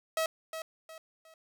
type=tone with echo; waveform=sawtooth; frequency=643 Hz; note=E5; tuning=43 cents flat; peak=-24 dBFS; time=0.17-0.26 s; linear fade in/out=2 ms; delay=360 ms; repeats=3; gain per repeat=-9 dB; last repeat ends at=1.34 s; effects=none